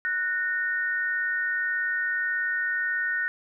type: tone pair together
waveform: sine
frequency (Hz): 1480 / 1838.3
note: F#6 / A#6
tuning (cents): 0 / -25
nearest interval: major third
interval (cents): 375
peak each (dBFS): -27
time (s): 0.05-3.28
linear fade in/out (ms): 0
effects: none